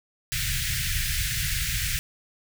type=band-stop noise; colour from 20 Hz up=pink; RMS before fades=-27 dBFS; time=0.32-1.99 s; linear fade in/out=0 ms; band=150 to 1600 Hz; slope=48 dB/octave; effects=none